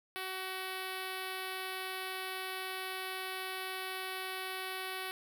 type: tone with notch filter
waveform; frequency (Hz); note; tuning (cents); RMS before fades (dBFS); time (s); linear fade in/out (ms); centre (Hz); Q
5% pulse; 376.2; F#4; +29; -40; 0.16-5.11; 0; 6100; 1.3
effects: none